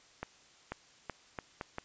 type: accelerating click train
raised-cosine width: 0.5 ms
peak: -22 dBFS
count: 6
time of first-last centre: 0.23-1.784 s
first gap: 490 ms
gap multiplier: 0.77
effects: white hiss -61 dBFS RMS until 1.84 s + resampled to 16000 Hz